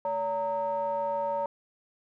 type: ring-modulated tone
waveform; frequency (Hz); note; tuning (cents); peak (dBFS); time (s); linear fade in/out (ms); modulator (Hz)
triangle; 175.7; F3; +11; -22; 0.05-1.46; 2; 746
effects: none